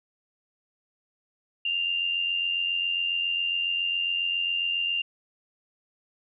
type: tone with amplitude modulation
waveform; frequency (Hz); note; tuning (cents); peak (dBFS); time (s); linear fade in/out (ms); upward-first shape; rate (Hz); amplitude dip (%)
sine; 2794; F7; 0; -22; 1.65-5.02; 5; sine; 87.3; 50
effects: none